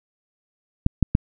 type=clicks; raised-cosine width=5 ms; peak=-3 dBFS; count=3; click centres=0.864 / 1.027 / 1.151 s; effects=none